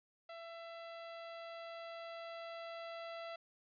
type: tone with level ramp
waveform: sawtooth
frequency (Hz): 669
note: E5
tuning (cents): +25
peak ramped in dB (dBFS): -44 to -40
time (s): 0.29-3.36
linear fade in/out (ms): 5
effects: resampled to 11025 Hz